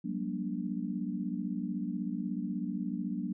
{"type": "tone cluster", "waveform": "sine", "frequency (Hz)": [183.5, 199.7, 236.6, 291.1], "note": ["F#3", "G3", "A#3", "D4"], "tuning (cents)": [-14, 32, 26, -15], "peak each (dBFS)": [-37, -38, -37, -39], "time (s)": [0.04, 3.33], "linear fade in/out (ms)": 10, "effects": []}